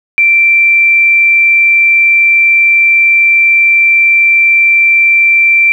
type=tone; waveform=sine; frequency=2349 Hz; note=D7; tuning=in tune; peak=-4 dBFS; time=0.18-5.72 s; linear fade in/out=0 ms; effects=7-bit